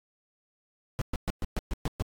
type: noise bursts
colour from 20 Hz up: brown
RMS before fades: -28 dBFS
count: 8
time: 0.99-2.022 s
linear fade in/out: 0 ms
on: 24 ms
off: 120 ms
effects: AAC 48 kbps